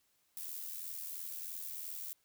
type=noise with amplitude modulation; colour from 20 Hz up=violet; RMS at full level=-41 dBFS; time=0.37-2.13 s; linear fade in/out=0 ms; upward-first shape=sine; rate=83 Hz; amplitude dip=55%; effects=white hiss -75 dBFS RMS until 2.24 s